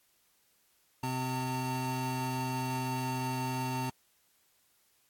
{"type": "tone cluster", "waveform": "square", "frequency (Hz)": [128.6, 257.1, 906], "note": ["C3", "C4", "A#5"], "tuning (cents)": [-30, -30, -50], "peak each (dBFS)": [-36, -38, -37], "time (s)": [1.03, 3.9], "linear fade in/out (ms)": 5, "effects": ["white hiss -70 dBFS RMS until 5.09 s", "AAC 64 kbps"]}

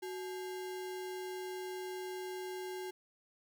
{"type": "tone with sample-and-hold", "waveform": "sine", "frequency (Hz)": 370, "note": "F#4", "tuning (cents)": 0, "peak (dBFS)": -39, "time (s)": [0.02, 2.91], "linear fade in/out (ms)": 10, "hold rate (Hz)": 1225, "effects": []}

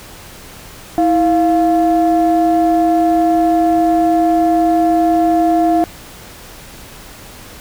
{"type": "tone pair together", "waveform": "sine", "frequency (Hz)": [324.9, 698.9], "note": ["E4", "F5"], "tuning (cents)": [-25, 1], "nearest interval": "octave + minor second", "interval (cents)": 1326, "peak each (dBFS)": -11, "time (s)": [0.98, 5.84], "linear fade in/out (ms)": 0, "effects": ["tanh soft clip ceiling -5 dBFS", "pink hiss -36 dBFS RMS until 7.6 s"]}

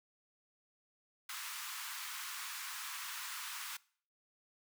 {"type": "high-pass noise", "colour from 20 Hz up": "pink", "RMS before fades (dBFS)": -44, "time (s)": [1.29, 3.77], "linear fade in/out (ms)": 5, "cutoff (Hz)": 990, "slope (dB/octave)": 48, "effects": ["noise-tail reverb RT60 0.5 s tail -22 dB re dry"]}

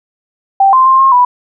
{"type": "tone with pitch steps", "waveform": "sine", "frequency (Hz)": [782, 1043, 1055, 1071, 986], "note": ["G5", "C6", "C6", "C6", "B5"], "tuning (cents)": [-4, -6, 14, 40, -3], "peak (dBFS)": -4, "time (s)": [0.6, 1.25], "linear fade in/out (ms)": 5, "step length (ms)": 130, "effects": []}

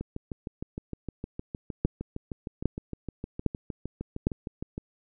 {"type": "two click trains", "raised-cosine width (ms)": 3, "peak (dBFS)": [-21, -10], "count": [32, 4], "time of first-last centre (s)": [[0.01, 4.779], [1.85, 4.269]], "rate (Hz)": [6.5, 1.24], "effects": []}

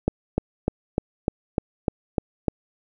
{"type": "click train", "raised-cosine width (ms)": 2, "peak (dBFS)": -7, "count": 9, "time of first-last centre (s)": [0.08, 2.482], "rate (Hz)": 3.33, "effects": []}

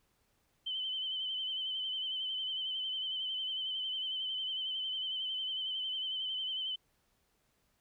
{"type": "tone with vibrato", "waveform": "sine", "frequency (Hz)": 3065, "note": "G7", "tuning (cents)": -40, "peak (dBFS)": -34, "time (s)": [0.66, 6.76], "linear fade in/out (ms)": 10, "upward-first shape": "sine", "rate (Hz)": 11, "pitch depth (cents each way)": 43, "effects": ["pink hiss -75 dBFS RMS until 7.8 s"]}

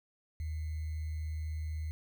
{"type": "tone with sample-and-hold", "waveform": "sine", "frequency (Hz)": 78, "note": "D#2", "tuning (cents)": 5, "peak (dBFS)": -34, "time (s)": [0.4, 1.91], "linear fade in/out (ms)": 0, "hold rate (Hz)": 2100, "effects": []}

